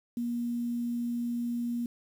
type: tone with quantisation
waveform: sine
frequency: 238.1 Hz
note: A#3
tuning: 37 cents sharp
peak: -29 dBFS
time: 0.17-1.86 s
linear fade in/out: 2 ms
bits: 9
effects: none